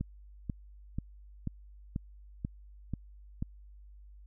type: click train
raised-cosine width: 5 ms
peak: -21 dBFS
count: 8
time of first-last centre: 0.01-3.425 s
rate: 2.05 Hz
effects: added 50 Hz sine -50 dBFS peak until 4.26 s